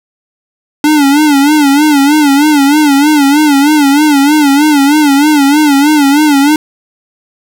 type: tone with vibrato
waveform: square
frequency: 290.5 Hz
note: D4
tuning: 19 cents flat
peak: -5 dBFS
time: 0.84-6.56 s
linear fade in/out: 2 ms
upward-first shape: sine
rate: 3.2 Hz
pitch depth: 100 cents each way
effects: none